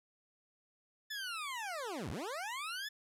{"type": "linear two-way sweep", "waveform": "20% pulse", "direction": "down then up", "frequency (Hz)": [1760, 60, 1760], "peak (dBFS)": -34, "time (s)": [1.1, 2.89], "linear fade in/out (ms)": 10, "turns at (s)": 2.1, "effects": ["low-pass 12000 Hz 12 dB/octave"]}